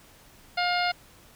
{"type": "harmonic tone", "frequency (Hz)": 710, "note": "F5", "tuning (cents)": 28, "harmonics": [1, 2, 3, 4, 5, 6, 7], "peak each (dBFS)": [-26, -30, -31, -35, -38, -33, -39], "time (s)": [0.57, 0.92], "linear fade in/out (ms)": 10, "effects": ["pink hiss -54 dBFS RMS until 1.35 s"]}